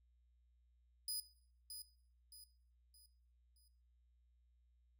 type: tone with echo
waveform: 20% pulse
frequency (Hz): 4978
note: D#8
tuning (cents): 0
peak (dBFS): -34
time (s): 1.08-1.2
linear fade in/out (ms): 2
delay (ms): 620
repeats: 4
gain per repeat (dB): -8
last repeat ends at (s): 3.68
effects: noise-tail reverb RT60 0.6 s tail -18 dB re dry + added 60 Hz sine -70 dBFS peak until 4.99 s